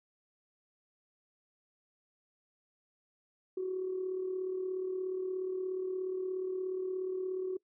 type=tone with amplitude modulation; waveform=sine; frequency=372.8 Hz; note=F#4; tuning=13 cents sharp; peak=-30 dBFS; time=3.57-7.57 s; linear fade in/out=5 ms; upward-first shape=sine; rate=36.9 Hz; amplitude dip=45%; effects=noise-tail reverb RT60 0.1 s tail -23 dB re dry + tanh soft clip ceiling -26 dBFS